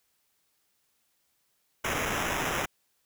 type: noise with sample-and-hold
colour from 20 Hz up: white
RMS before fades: -30 dBFS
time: 1.84-2.66 s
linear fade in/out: 10 ms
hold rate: 4410 Hz
effects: white hiss -73 dBFS RMS until 3.05 s